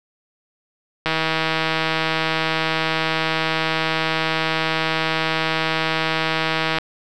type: click train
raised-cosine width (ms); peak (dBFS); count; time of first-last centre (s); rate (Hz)
0.3; -4; 917; 1.06-6.785; 160
effects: none